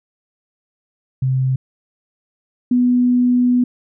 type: tone pair in turn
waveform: sine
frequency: 130.81 / 246.9 Hz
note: C3 / B3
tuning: 0 / 0 cents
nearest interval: major seventh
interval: 1100 cents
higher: second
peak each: -14 / -11 dBFS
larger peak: second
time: 1.22-1.56 / 2.71-3.64 s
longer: second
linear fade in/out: 5 ms
effects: none